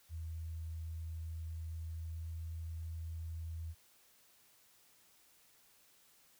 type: tone with pitch glide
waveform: sine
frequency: 81.2 to 81.72 Hz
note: E2 to E2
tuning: -26 to -14 cents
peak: -40 dBFS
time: 0.09-3.75 s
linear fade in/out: 50 ms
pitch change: +12 cents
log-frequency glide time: 1.66-2.28 s
effects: white hiss -67 dBFS RMS until 6.39 s